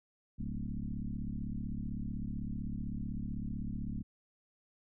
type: tone with frequency modulation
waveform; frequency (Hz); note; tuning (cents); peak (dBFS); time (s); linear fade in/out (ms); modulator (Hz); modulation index
sine; 114.3; A#2; -34; -35; 0.38-4.03; 20; 35.8; 3.7
effects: none